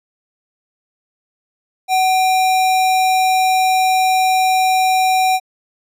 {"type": "tone with sample-and-hold", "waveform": "sine", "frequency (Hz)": 750, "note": "F#5", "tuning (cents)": 23, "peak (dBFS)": -11, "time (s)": [1.88, 5.4], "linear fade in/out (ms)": 50, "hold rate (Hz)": 3150, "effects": ["resampled to 32000 Hz"]}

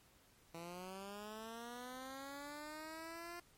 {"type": "linear sweep", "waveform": "10% pulse", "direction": "up", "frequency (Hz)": [164.81, 349.2], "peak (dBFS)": -39, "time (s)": [0.54, 3.4], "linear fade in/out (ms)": 5, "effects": ["pink hiss -68 dBFS RMS until 3.57 s", "MP3 64 kbps"]}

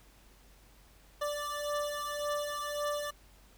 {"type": "beating tone pair", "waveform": "25% pulse", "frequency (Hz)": [586, 587.8], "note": ["D5", "D5"], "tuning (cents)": [-4, 1], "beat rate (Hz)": 1.8, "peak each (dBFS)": [-32, -33], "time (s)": [1.21, 3.11], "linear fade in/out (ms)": 10, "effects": ["added 48 Hz sine -59 dBFS peak until 3.57 s", "pink hiss -62 dBFS RMS until 3.57 s"]}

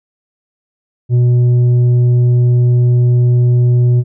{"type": "tone with tanh clipping", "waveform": "sine", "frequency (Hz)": 122.3, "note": "B2", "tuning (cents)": -16, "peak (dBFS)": -8, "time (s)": [1.09, 4.04], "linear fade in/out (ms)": 50, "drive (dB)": 5, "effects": []}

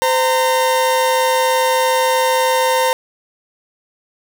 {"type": "tone pair together", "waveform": "40% pulse", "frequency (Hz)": [516.1, 919], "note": ["C5", "A#5"], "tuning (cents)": [-24, -25], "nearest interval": "minor seventh", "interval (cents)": 999, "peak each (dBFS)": -15, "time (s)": [0.02, 2.93], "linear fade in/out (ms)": 0, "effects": []}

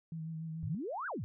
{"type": "tone with vibrato", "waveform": "sine", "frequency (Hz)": 160.9, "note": "E3", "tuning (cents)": -42, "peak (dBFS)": -38, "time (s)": [0.12, 0.75], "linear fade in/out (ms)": 2, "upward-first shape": "sine", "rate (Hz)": 6.9, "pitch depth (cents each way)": 29}
{"type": "exponential two-way sweep", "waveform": "sine", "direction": "up then down", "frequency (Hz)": [84.9, 1661.2, 84.9], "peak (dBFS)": -36, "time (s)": [0.63, 1.24], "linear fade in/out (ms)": 0, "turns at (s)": 1.07}
{"effects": []}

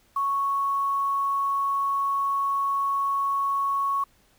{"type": "tone with quantisation", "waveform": "sine", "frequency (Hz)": 1108, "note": "C#6", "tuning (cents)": -1, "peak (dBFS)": -22, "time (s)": [0.16, 4.04], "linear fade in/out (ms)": 5, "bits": 8, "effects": ["pink hiss -62 dBFS RMS until 4.38 s"]}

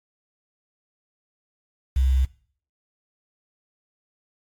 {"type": "tone with quantisation", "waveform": "sine", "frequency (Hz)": 65.41, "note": "C2", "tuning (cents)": 0, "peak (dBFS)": -17, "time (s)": [1.96, 2.25], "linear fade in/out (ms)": 5, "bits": 7, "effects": ["noise-tail reverb RT60 0.5 s tail -20 dB re dry", "AAC 64 kbps"]}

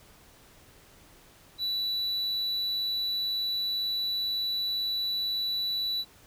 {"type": "tone", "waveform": "triangle", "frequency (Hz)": 3951, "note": "B7", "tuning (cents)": 0, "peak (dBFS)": -26, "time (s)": [1.58, 6.05], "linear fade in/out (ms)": 50, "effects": ["pink hiss -56 dBFS RMS until 6.26 s"]}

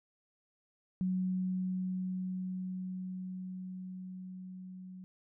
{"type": "tone with level ramp", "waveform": "sine", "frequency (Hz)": 185, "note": "F#3", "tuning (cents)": 0, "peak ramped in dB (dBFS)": [-29, -45], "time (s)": [1.01, 5.04], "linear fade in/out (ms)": 0, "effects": []}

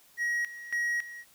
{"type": "tone with tremolo", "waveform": "triangle", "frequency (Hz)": 1900, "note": "A#6", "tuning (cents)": 33, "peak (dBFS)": -25, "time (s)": [0.17, 1.25], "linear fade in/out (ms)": 50, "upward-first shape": "square", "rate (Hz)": 1.8, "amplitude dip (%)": 80, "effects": ["white hiss -60 dBFS RMS until 1.34 s"]}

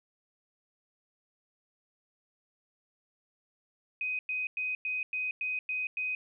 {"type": "tone bursts", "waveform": "sine", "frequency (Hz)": 2508, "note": "D#7", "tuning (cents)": 13, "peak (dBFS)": -30, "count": 8, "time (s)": [4.01, 6.15], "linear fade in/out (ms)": 2, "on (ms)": 180, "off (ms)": 100, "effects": []}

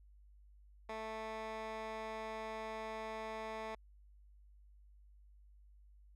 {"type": "tone with band-pass filter", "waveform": "15% pulse", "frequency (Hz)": 220, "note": "A3", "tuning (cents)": 0, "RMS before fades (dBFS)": -44, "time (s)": [0.89, 3.75], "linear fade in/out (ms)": 5, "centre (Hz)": 1200, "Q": 0.79, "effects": ["added 50 Hz sine -59 dBFS peak until 6.15 s"]}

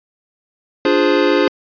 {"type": "chord", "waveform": "square", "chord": "D half-diminished seventh", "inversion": "none", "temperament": "equal with one note detuned", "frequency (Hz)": [293.7, 349.2, 415.3, 521.1], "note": ["D4", "F4", "Ab4", "C5"], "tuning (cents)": [0, 0, 0, -7], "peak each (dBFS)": -18, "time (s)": [0.85, 1.48], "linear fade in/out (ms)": 2, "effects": ["resampled to 11025 Hz"]}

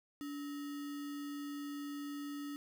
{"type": "tone with sample-and-hold", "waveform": "sine", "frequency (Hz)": 287.9, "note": "D4", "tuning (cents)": -34, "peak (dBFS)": -40, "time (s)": [0.21, 2.56], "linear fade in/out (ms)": 0, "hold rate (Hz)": 1575, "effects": []}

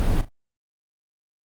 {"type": "noise with echo", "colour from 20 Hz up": "brown", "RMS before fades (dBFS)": -20, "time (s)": [0, 0.21], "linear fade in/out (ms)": 0, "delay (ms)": 38, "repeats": 2, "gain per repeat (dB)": -13, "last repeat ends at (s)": 0.286, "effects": ["Opus 32 kbps"]}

